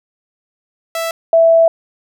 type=tone pair in turn; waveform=sawtooth / sine; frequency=660 / 660 Hz; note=E5 / E5; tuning=+2 / +2 cents; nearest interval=unison; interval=0 cents; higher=neither; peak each=-14 / -6 dBFS; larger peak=second; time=0.95-1.11 / 1.33-1.68 s; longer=second; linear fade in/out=2 ms; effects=none